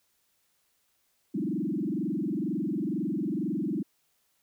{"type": "tone with frequency modulation", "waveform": "sine", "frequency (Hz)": 254.9, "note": "C4", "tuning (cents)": -45, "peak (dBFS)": -27, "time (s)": [1.34, 3.83], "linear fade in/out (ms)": 10, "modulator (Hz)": 22.1, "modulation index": 3.6, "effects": ["white hiss -72 dBFS RMS until 4.42 s"]}